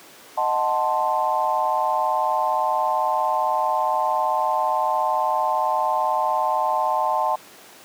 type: chord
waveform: sine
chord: D# diminished seventh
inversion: none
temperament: equal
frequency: 622.3 / 740 / 880 / 1046.5 Hz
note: D#5 / F#5 / A5 / C6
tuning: 0 / 0 / 0 / 0 cents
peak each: -26 / -25 / -22 / -25 dBFS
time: 0.37-7.36 s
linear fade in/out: 10 ms
effects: pink hiss -45 dBFS RMS until 7.84 s + high-pass 300 Hz 12 dB/octave